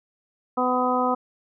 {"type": "harmonic tone", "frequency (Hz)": 251.3, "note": "B3", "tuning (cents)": 30, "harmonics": [1, 2, 3, 4, 5], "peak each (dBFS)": [-26, -26, -26, -26, -26], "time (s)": [0.57, 1.15], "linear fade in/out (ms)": 10, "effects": []}